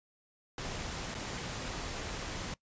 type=noise with dropouts; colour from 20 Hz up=pink; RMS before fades=-39 dBFS; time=0.58-2.54 s; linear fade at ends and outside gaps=2 ms; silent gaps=1.144-1.149 s; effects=noise-tail reverb RT60 0.1 s tail -21 dB re dry + resampled to 16000 Hz